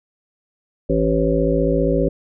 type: harmonic tone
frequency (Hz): 55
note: A1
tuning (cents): 0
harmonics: 1 / 3 / 5 / 7 / 9 / 10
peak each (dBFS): -22 / -22 / -22 / -22 / -22 / -22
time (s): 0.89-2.09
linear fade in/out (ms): 10
effects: none